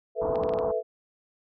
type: chord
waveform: sine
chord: A suspended second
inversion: none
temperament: equal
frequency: 440 / 493.9 / 659.3 Hz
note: A4 / B4 / E5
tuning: 0 / 0 / 0 cents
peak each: -29 dBFS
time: 0.15-0.83 s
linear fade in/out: 50 ms
type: low-pass noise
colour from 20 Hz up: white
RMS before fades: -34 dBFS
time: 0.21-0.72 s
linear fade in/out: 10 ms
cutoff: 1100 Hz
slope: 48 dB/octave
type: clicks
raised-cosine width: 0.3 ms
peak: -25 dBFS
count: 5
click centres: 0.357 / 0.436 / 0.492 / 0.537 / 0.588 s
effects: none